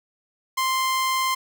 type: tone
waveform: sawtooth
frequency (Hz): 1046.5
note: C6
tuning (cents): 0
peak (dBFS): -17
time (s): 0.57-1.35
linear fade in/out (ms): 10
effects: none